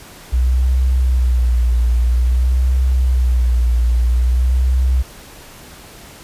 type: tone with vibrato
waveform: sine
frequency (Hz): 61.74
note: B1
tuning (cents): 0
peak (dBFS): -11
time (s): 0.32-5.03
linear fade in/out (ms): 20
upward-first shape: sine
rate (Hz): 0.5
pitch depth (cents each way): 68
effects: pink hiss -39 dBFS RMS until 6.23 s + resampled to 32000 Hz